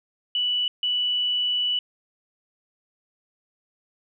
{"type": "tone bursts at uneven times", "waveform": "sine", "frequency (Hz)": 2960, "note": "F#7", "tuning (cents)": 0, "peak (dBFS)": -21, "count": 2, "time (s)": [[0.35, 0.68], [0.83, 1.79]], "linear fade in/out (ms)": 2, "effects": []}